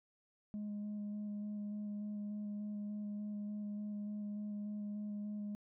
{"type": "tone with vibrato", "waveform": "sine", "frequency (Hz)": 207.7, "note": "G#3", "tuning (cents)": 0, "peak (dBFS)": -37, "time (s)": [0.54, 5.55], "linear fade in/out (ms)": 0, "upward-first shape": "square", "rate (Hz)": 3.4, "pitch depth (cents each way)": 10, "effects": ["tanh soft clip ceiling -38 dBFS"]}